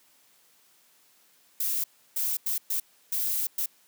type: noise bursts at uneven times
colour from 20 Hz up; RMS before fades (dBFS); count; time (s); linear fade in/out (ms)
violet; -28; 6; 1.6-1.84 / 2.16-2.37 / 2.46-2.58 / 2.7-2.8 / 3.12-3.47 / 3.58-3.66; 5
effects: white hiss -62 dBFS RMS until 3.87 s + high-pass 150 Hz 12 dB/octave